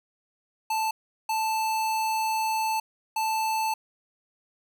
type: tone bursts at uneven times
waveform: square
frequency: 880 Hz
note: A5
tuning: in tune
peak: -25 dBFS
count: 3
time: 0.7-0.91 / 1.29-2.8 / 3.16-3.74 s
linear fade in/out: 5 ms
effects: none

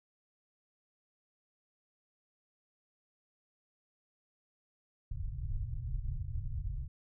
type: low-pass noise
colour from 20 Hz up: pink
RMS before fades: -37 dBFS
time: 5.11-6.88 s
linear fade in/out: 5 ms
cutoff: 140 Hz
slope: 96 dB/octave
effects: none

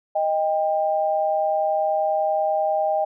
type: tone pair together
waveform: sine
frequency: 624.2 / 794 Hz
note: D#5 / G5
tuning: +5 / +22 cents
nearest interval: major third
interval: 417 cents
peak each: -21 / -22 dBFS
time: 0.15-3.05 s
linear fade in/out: 10 ms
effects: none

